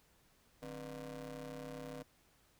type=ring-modulated tone; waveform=25% pulse; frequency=112.3 Hz; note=A2; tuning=36 cents sharp; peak=-38 dBFS; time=0.62-2.03 s; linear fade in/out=10 ms; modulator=376 Hz; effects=pink hiss -70 dBFS RMS until 2.59 s